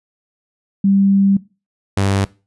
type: tone pair in turn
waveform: sine / sawtooth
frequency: 196.7 / 98.35 Hz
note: G3 / G2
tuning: +6 / +6 cents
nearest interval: octave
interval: 1200 cents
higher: first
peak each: -10 dBFS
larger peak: neither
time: 0.84-1.37 / 1.97-2.25 s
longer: first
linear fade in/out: 5 ms
effects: noise-tail reverb RT60 0.3 s tail -20 dB re dry + resampled to 24000 Hz